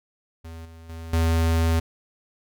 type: tone with level steps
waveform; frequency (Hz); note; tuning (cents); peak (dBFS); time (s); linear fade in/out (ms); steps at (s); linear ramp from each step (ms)
square; 82.1; E2; -6; -37 / -43 / -35 / -19; 0.44-1.8; 10; 0.65 / 0.89 / 1.13; 5
effects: none